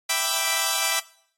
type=chord; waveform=5% pulse; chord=E minor seventh; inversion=none; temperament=equal; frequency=659.3 / 784 / 987.8 / 1174.7 Hz; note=E5 / G5 / B5 / D6; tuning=0 / 0 / 0 / 0 cents; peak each=-16 dBFS; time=0.09-1 s; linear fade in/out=10 ms; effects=noise-tail reverb RT60 0.6 s tail -19 dB re dry + AAC 48 kbps